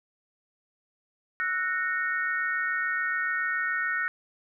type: tone cluster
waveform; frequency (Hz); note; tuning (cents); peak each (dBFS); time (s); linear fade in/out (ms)
sine; 1326 / 1473 / 1846 / 2205; E6 / F#6 / A#6 / C#7; +10 / -8 / -17 / -10; -35 / -29 / -29 / -38; 1.4-4.08; 0
effects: none